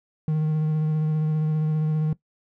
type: tone with vibrato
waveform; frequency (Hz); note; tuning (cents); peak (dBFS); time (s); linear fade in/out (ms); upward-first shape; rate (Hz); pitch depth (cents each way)
triangle; 155; D#3; -6; -18; 0.28-2.13; 2; sine; 15; 17
effects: noise-tail reverb RT60 0.1 s tail -18 dB re dry